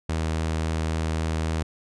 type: tone with vibrato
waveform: sawtooth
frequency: 80 Hz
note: D#2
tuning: 49 cents sharp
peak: -20 dBFS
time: 0.09-1.63 s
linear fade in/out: 5 ms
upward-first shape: triangle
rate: 3.7 Hz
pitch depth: 9 cents each way
effects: resampled to 22050 Hz